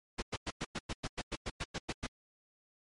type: noise bursts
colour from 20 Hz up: pink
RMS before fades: -36 dBFS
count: 14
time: 0.18-2.069 s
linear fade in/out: 10 ms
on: 43 ms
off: 99 ms
effects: low-pass 6000 Hz 12 dB/octave + MP3 48 kbps